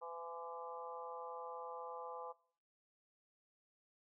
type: harmonic tone with a mistuned harmonic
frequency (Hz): 168.1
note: E3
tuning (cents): +34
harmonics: 3 / 4 / 5 / 6 / 7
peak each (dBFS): -49 / -56 / -50 / -51 / -53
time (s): 0.01-2.33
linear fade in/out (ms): 20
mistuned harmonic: 6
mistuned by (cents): +20
effects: noise-tail reverb RT60 0.5 s tail -21 dB re dry